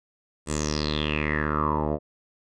10% pulse tone with low-pass filter sweep, 75.6 Hz, D#2, 49 cents flat, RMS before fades -26 dBFS, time 0.46-1.99 s, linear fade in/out 50 ms, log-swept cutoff 8500 to 630 Hz, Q 7.7, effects none

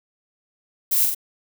violet noise with echo, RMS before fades -20 dBFS, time 0.91-1.06 s, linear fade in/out 10 ms, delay 44 ms, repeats 2, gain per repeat -3 dB, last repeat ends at 1.148 s, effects none

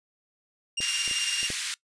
sawtooth tone with tremolo, 2800 Hz, F7, 4 cents sharp, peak -22 dBFS, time 0.77-1.48 s, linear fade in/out 10 ms, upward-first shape square, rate 18 Hz, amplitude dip 45%
clicks, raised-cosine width 2 ms, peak -26 / -30 / -30 / -31 / -22 dBFS, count 5, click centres 0.804 / 1.078 / 1.112 / 1.43 / 1.503 s
pink high-pass noise, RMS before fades -31 dBFS, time 0.81-1.74 s, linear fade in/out 0 ms, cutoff 1800 Hz, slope 24 dB/octave
effects noise-tail reverb RT60 0.1 s tail -21 dB re dry + resampled to 22050 Hz

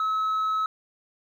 sine tone, 1290 Hz, E6, 38 cents flat, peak -20 dBFS, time 0-0.66 s, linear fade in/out 2 ms, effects tanh soft clip ceiling -22 dBFS + 10-bit

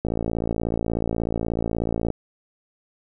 click train, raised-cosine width 2 ms, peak -11 dBFS, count 117, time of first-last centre 0.05-2.103 s, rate 56.5 Hz, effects none

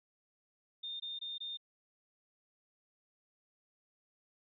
sine tone bursts, 3635 Hz, A#7, 44 cents flat, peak -39 dBFS, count 4, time 0.83-1.573 s, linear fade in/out 10 ms, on 170 ms, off 21 ms, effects none

